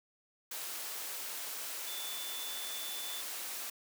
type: tone in noise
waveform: sine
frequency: 3500 Hz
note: A7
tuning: 10 cents flat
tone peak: -43 dBFS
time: 1.87-3.21 s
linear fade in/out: 5 ms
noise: white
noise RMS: -41 dBFS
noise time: 0.51-3.7 s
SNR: -5 dB
effects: high-pass 400 Hz 12 dB/octave